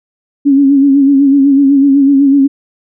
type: tone with vibrato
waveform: sine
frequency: 277.2 Hz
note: C#4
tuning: in tune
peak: -4 dBFS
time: 0.45-2.48 s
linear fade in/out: 20 ms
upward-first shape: sine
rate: 8 Hz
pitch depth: 53 cents each way
effects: none